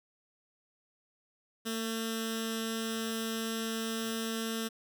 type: tone with notch filter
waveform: 10% pulse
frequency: 224.9 Hz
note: A3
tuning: 38 cents sharp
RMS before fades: -35 dBFS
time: 1.65-4.69 s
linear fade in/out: 20 ms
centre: 830 Hz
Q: 0.51
effects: none